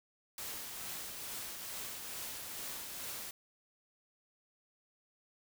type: noise with tremolo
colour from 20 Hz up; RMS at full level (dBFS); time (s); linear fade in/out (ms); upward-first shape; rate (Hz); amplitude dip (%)
white; -42; 0.38-3.31; 2; triangle; 2.3; 35
effects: none